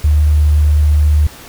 sine tone with sample-and-hold, 74.9 Hz, D2, 35 cents sharp, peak -7 dBFS, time 0.04-1.27 s, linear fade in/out 5 ms, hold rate 11025 Hz, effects pink hiss -35 dBFS RMS until 1.48 s

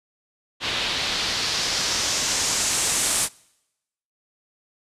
white noise with low-pass filter sweep, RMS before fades -24 dBFS, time 0.6-3.29 s, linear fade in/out 50 ms, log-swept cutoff 3400 to 9400 Hz, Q 1.9, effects noise-tail reverb RT60 0.9 s tail -25 dB re dry + resampled to 32000 Hz

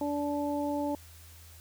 harmonic tone, 290 Hz, D4, 22 cents flat, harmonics 1 / 2 / 3, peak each -31 / -34 / -36 dBFS, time 0.01-0.95 s, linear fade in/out 2 ms, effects added 82 Hz sine -51 dBFS peak until 1.6 s + white hiss -55 dBFS RMS until 1.6 s

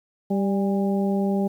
harmonic tone with a mistuned harmonic, 196.6 Hz, G3, 5 cents sharp, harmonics 1 / 2 / 3 / 4, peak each -21 / -27 / -31 / -33 dBFS, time 0.3-1.48 s, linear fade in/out 10 ms, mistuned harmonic 4, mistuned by +48 cents, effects 9-bit

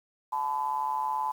triangle ring-modulated tone, 69.3 Hz, C#2, in tune, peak -22 dBFS, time 0.32-1.32 s, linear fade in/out 10 ms, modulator 938 Hz, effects 9-bit

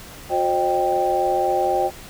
sine tone cluster, 361.5 / 531 / 615 / 785 Hz, F#4 / C5 / D#5 / G5, -40 / +25 / -20 / +2 cents, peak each -24 / -24 / -25 / -20 dBFS, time 0.29-1.91 s, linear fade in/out 50 ms, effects pink hiss -40 dBFS RMS until 2.09 s

